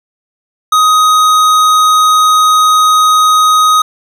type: tone with tanh clipping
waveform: sine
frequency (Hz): 1254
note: D#6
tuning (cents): +13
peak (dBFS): -7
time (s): 0.72-3.82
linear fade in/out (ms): 5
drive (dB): 17
effects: none